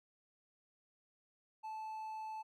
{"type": "tone", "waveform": "triangle", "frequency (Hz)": 873, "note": "A5", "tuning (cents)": -14, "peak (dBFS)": -40, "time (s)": [1.63, 2.43], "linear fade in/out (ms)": 20, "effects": []}